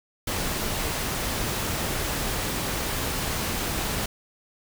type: noise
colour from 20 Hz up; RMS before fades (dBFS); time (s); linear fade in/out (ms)
pink; -28; 0.27-4.06; 5
effects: none